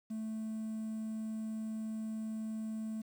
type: tone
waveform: triangle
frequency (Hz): 219.6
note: A3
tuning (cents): -3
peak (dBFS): -34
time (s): 0.1-3.02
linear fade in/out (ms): 10
effects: tanh soft clip ceiling -30 dBFS + 10-bit